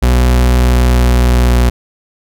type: tone with pitch glide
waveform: 40% pulse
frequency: 61.74 to 60.93 Hz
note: B1 to B1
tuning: 0 to -23 cents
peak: -6 dBFS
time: 0.02-1.7 s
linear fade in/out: 10 ms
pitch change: -23 cents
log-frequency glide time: 0.57-1.55 s
effects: none